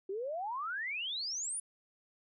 sine exponential sweep, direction up, 370 to 10070 Hz, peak -35 dBFS, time 0.09-1.6 s, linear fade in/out 5 ms, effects none

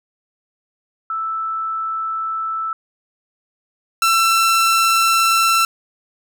sine / sawtooth tone pair in turn, 1318.5 / 1341.5 Hz, E6 / E6, 0 / +30 cents, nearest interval unison, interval 30 cents, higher second, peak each -20 / -9 dBFS, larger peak second, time 1.1-2.73 / 4.02-5.65 s, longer neither, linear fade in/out 2 ms, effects none

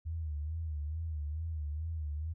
sine tone with vibrato, 77.78 Hz, D#2, in tune, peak -34 dBFS, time 0.05-2.34 s, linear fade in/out 20 ms, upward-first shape sine, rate 2.3 Hz, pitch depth 100 cents each way, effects none

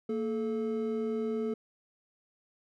triangle tone pair together, 229.6 / 433.4 Hz, A#3 / A4, -26 / -26 cents, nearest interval major seventh, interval 1100 cents, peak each -31 / -30 dBFS, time 0.09-1.54 s, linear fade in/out 5 ms, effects none

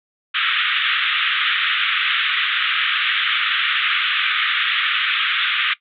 white band-pass noise, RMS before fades -19 dBFS, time 0.34-5.74 s, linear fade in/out 10 ms, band 1200 to 3600 Hz, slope 96 dB/octave, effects noise-tail reverb RT60 0.1 s tail -18 dB re dry + MP3 64 kbps

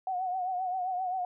sine tone with vibrato, 738 Hz, F#5, 5 cents flat, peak -29 dBFS, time 0.07-1.25 s, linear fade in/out 2 ms, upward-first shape triangle, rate 7.6 Hz, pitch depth 71 cents each way, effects none

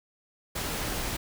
pink noise, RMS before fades -32 dBFS, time 0.55-1.17 s, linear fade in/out 10 ms, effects none

